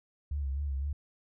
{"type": "tone with vibrato", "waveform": "sine", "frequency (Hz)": 69.9, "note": "C#2", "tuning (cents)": 15, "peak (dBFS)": -30, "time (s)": [0.31, 0.93], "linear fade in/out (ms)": 5, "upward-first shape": "sine", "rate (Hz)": 3.9, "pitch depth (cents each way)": 70, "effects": []}